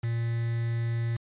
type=tone with quantisation; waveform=triangle; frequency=116.54 Hz; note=A#2; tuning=in tune; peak=-24 dBFS; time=0.03-1.17 s; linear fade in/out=10 ms; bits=7; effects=resampled to 8000 Hz